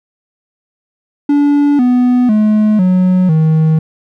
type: tone with pitch steps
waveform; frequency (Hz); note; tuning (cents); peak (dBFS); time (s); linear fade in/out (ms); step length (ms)
triangle; 288.2 / 248 / 213.4 / 183.66 / 158.05; D4 / B3 / G#3 / F#3 / D#3; -33 / +7 / +47 / -13 / +27; -5; 1.29-3.79; 5; 500
effects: none